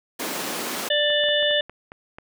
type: high-pass noise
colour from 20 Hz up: pink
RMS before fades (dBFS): -29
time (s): 0.19-0.89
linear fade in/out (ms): 10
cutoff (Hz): 220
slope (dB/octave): 24
type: harmonic tone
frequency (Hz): 590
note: D5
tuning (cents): +8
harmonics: 1 / 3 / 5 / 6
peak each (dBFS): -22 / -25 / -24 / -24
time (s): 0.9-1.61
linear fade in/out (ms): 5
type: clicks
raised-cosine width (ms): 0.5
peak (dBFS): -24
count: 9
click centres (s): 1.103 / 1.238 / 1.287 / 1.427 / 1.51 / 1.609 / 1.696 / 1.919 / 2.185
effects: none